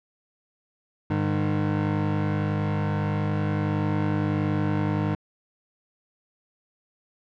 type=tone pair together; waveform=25% pulse; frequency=101.58 / 152.2 Hz; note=G#2 / D#3; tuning=-38 / -38 cents; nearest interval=perfect fifth; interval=700 cents; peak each=-22 dBFS; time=1.1-5.15 s; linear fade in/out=5 ms; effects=low-pass 2000 Hz 12 dB/octave